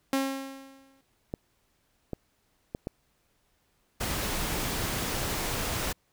sawtooth tone with exponential decay, 270 Hz, C#4, 45 cents flat, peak -19 dBFS, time 0.13-1.01 s, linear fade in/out 2 ms, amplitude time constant 190 ms
clicks, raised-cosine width 2 ms, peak -19 dBFS, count 4, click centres 1.339 / 2.133 / 2.749 / 2.871 s
pink noise, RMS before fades -31 dBFS, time 4-5.93 s, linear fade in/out 10 ms
effects pink hiss -71 dBFS RMS until 6.12 s

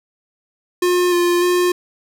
square tone with pitch steps, 357.2 / 350.3 / 356.6 Hz, F4 / F4 / F4, +39 / +5 / +36 cents, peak -14 dBFS, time 0.82-1.72 s, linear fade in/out 5 ms, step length 300 ms, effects none

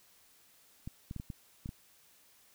clicks, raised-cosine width 5 ms, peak -28 dBFS, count 7, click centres 0.875 / 1.111 / 1.163 / 1.199 / 1.302 / 1.659 / 1.691 s, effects white hiss -64 dBFS RMS until 2.54 s

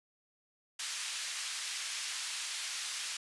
white band-pass noise, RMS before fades -39 dBFS, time 0.79-3.17 s, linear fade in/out 5 ms, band 1700 to 6800 Hz, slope 12 dB/octave, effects resampled to 24000 Hz

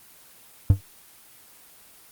triangle tone with exponential decay, 97 Hz, G2, 18 cents flat, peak -6 dBFS, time 0.7-0.81 s, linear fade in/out 0 ms, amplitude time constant 22 ms, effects white hiss -51 dBFS RMS until 2.11 s + Opus 24 kbps

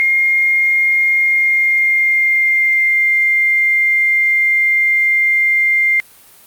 sine tone with pitch glide, 2128 to 2100 Hz, C7 to C7, +29 to +6 cents, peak -10 dBFS, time 0-6 s, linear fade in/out 0 ms, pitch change -23 cents, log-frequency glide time 1.18-2.96 s, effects white hiss -44 dBFS RMS until 6.46 s + Opus 48 kbps

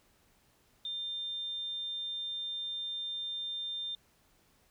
sine tone, 3600 Hz, A7, 39 cents sharp, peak -35 dBFS, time 0.85-3.95 s, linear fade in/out 2 ms, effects pink hiss -68 dBFS RMS until 4.7 s

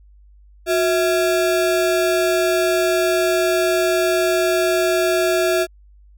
square ring-modulated tone, 508 Hz, B4, 49 cents sharp, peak -13 dBFS, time 0.66-5.67 s, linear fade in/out 50 ms, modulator 145 Hz, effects added 50 Hz sine -45 dBFS peak until 6.17 s

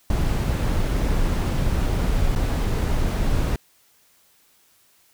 brown noise with dropouts, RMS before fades -21 dBFS, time 0.1-3.56 s, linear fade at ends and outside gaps 2 ms, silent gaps 2.352-2.359 s, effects white hiss -59 dBFS RMS until 5.13 s

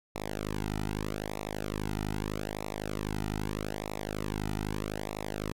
sawtooth tone with flanger, 51.91 Hz, G#1, in tune, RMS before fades -35 dBFS, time 0.15-5.52 s, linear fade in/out 5 ms, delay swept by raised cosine 0.64 to 1.84 ms, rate 0.8 Hz, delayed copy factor -1, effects AAC 64 kbps

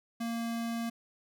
square tone, 231.4 Hz, A#3, 13 cents flat, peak -33 dBFS, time 0.2-0.9 s, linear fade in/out 10 ms, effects none

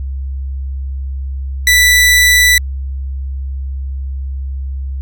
sawtooth tone, 1975.5 Hz, B6, in tune, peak -3 dBFS, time 1.67-2.58 s, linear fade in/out 2 ms, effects added 67 Hz sine -18 dBFS peak until 5.01 s

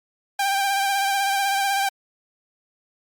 sawtooth tone with vibrato, 790 Hz, G5, 13 cents sharp, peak -16 dBFS, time 0.39-1.89 s, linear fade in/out 5 ms, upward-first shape sine, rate 16 Hz, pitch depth 30 cents each way, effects Opus 48 kbps

